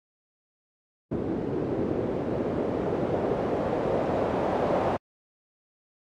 white noise with low-pass filter sweep, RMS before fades -27 dBFS, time 1.11-4.97 s, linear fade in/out 10 ms, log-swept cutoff 340 to 670 Hz, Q 1.7, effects high-pass 80 Hz 12 dB/octave + AAC 64 kbps

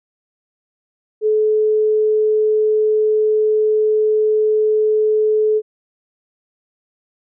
sine tone, 430 Hz, A4, 40 cents flat, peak -12 dBFS, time 1.21-5.62 s, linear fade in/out 50 ms, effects none

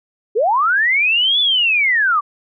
sine linear two-way sweep, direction up then down, 383.6 to 3500 to 1122 Hz, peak -12 dBFS, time 0.35-2.21 s, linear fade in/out 20 ms, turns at 1.4 s, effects none

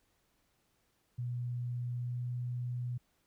sine tone with pitch glide, 122 to 122.85 Hz, B2 to B2, -21 to -9 cents, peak -34 dBFS, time 1.18-2.98 s, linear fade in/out 10 ms, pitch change +12 cents, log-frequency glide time 1.99-2.23 s, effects pink hiss -75 dBFS RMS until 3.26 s

